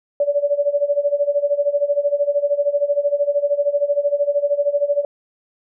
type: tone with tremolo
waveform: sine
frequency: 575 Hz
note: D5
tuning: 37 cents flat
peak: -12 dBFS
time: 0.2-5.05 s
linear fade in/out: 2 ms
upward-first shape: sine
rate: 13 Hz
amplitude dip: 85%
effects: none